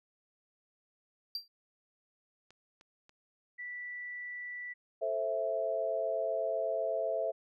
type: tone with exponential decay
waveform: triangle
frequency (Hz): 4718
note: D8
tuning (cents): +7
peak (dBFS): -30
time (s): 1.35-1.48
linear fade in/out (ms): 2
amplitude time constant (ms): 28
type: clicks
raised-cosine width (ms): 0.2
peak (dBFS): -40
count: 3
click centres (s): 2.506 / 2.811 / 3.094
type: tone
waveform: sine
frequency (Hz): 1965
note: B6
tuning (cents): -9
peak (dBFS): -39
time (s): 3.58-4.74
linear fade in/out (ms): 20
type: chord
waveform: sine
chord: A minor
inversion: none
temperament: just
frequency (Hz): 440 / 528 / 660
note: A4 / C5 / E5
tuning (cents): 0 / +16 / +2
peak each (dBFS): -38 / -36 / -32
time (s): 5.01-7.32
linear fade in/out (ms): 20
effects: none